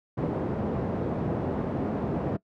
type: band-pass noise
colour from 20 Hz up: pink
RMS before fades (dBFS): -29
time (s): 0.17-2.37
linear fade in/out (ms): 10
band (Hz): 100 to 570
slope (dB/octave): 12
effects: noise-tail reverb RT60 0.1 s tail -21 dB re dry + high-pass 60 Hz 12 dB/octave